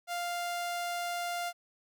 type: tone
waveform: sawtooth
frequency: 698.5 Hz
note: F5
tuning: in tune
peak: -29 dBFS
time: 0.07-1.53 s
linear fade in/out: 50 ms
effects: none